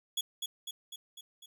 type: tone with echo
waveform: sawtooth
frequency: 3371 Hz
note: G#7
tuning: 25 cents sharp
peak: -27 dBFS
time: 0.17-0.21 s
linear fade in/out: 5 ms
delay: 250 ms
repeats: 5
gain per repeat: -4 dB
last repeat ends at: 1.46 s
effects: none